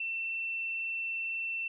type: tone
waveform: sine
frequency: 2689 Hz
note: E7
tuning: 34 cents sharp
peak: -32 dBFS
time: 0-1.68 s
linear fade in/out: 5 ms
effects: none